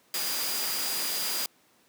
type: tone in noise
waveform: sine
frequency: 4865 Hz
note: D#8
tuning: 40 cents flat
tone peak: -34 dBFS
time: 0.14-1.46 s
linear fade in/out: 2 ms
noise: white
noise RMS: -31 dBFS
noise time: 0.14-1.46 s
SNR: -6 dB
effects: pink hiss -63 dBFS RMS until 1.88 s + high-pass 200 Hz 12 dB/octave